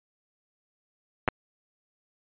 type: clicks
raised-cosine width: 0.5 ms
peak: -8 dBFS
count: 2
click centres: 1.278 / 1.286 s
effects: resampled to 8000 Hz